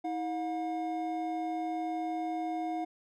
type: tone pair together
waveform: triangle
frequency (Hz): 321.3 / 720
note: E4 / F#5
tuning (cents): -44 / -47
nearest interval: octave + major second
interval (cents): 1397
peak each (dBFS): -33 / -32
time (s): 0.04-2.85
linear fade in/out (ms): 10
effects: none